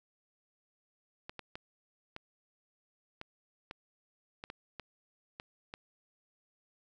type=clicks; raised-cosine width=0.3 ms; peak=-26 dBFS; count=11; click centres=1.295 / 1.393 / 1.555 / 2.164 / 3.214 / 3.711 / 4.439 / 4.501 / 4.797 / 5.399 / 5.739 s; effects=none